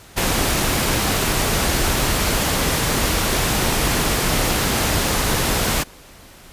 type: noise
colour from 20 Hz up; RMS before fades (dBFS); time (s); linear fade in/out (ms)
pink; -19; 0.16-5.84; 20
effects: pink hiss -44 dBFS RMS until 6.52 s + resampled to 32000 Hz